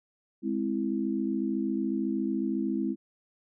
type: chord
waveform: sine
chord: Ab augmented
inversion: none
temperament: equal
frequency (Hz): 207.7 / 261.6 / 329.6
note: Ab3 / C4 / E4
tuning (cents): 0 / 0 / 0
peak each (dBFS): -31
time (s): 0.42-2.96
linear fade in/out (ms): 50
effects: none